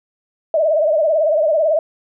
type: tone with vibrato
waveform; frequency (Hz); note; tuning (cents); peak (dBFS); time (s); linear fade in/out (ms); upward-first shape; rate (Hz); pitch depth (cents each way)
sine; 622.3; D#5; 0; -12; 0.54-1.79; 2; triangle; 18; 130
effects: none